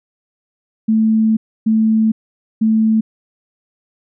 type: tone bursts at uneven times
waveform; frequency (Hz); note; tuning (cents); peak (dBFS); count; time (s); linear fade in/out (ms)
sine; 220.2; A3; +2; -10; 3; 0.88-1.37 / 1.66-2.12 / 2.61-3.01; 10
effects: none